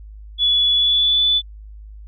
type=tone with pitch glide; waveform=sine; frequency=3416 to 3480 Hz; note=G#7 to A7; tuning=+48 to -20 cents; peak=-13 dBFS; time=0.38-1.42 s; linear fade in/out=50 ms; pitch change=+32 cents; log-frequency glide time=0.76-1.23 s; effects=added 52 Hz sine -35 dBFS peak until 2.07 s